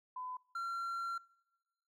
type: tone pair in turn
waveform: sine / triangle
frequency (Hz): 1008 / 1368.6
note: B5 / F6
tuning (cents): +35 / -35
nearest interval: perfect fourth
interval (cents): 530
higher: second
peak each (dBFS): -40 / -35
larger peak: second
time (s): 0.16-0.37 / 0.55-1.18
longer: second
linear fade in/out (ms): 5
effects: noise-tail reverb RT60 1.0 s tail -24 dB re dry